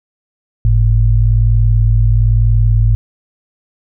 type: tone pair together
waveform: sine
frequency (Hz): 48.94 / 110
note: G1 / A2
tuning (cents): -2 / 0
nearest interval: octave + major second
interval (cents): 1402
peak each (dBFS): -10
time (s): 0.65-2.95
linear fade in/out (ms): 0
effects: none